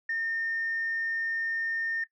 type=tone; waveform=sine; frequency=1820 Hz; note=A#6; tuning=42 cents flat; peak=-27 dBFS; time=0.09-2.04 s; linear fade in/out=5 ms; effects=noise-tail reverb RT60 0.1 s tail -17 dB re dry + tanh soft clip ceiling -23 dBFS